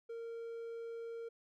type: tone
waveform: triangle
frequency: 461.5 Hz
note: A#4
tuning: 17 cents flat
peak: -40 dBFS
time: 0.09-1.29 s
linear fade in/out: 10 ms
effects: none